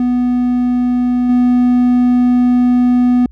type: tone with level steps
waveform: triangle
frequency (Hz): 246.9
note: B3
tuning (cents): 0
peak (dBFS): -9 / -6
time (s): 0-3.26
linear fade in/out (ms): 2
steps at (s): 1.29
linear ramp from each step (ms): 5
effects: added 60 Hz sine -36 dBFS peak until 3.31 s